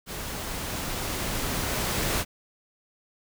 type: noise with level ramp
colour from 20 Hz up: pink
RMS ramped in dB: -35 to -26 dBFS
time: 0.06-2.25 s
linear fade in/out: 50 ms
effects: none